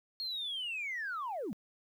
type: linear sweep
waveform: sine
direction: down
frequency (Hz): 4302 to 170.4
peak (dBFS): -34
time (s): 0.2-1.53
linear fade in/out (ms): 0
effects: tanh soft clip ceiling -32 dBFS + 11-bit